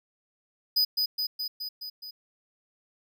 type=tone with echo; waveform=square; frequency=4978 Hz; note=D#8; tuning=in tune; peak=-21 dBFS; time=0.76-0.85 s; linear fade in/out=10 ms; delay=210 ms; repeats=6; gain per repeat=-3 dB; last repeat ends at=2.11 s; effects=none